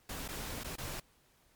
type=noise with dropouts; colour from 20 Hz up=pink; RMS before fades=-41 dBFS; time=0.09-1 s; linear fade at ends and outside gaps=5 ms; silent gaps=0.279-0.286 / 0.636-0.644 / 0.758-0.782 s; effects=pink hiss -68 dBFS RMS until 1.55 s + MP3 96 kbps